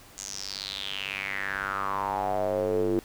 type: tone with band-pass filter sweep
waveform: square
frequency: 49 Hz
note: G1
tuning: in tune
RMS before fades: -30 dBFS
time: 0.18-2.99 s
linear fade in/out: 0 ms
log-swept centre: 6900 to 350 Hz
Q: 5.9
effects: pink hiss -51 dBFS RMS until 3.04 s